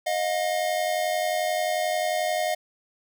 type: tone pair together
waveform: square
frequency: 622.3 / 713.6 Hz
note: D#5 / F5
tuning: 0 / +37 cents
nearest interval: major second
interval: 237 cents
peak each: -27 dBFS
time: 0.06-2.55 s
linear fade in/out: 10 ms
effects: none